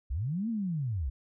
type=linear two-way sweep; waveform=sine; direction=up then down; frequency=51.91 to 236 to 56.6 Hz; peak=-29 dBFS; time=0.1-1.1 s; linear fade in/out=10 ms; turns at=0.49 s; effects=none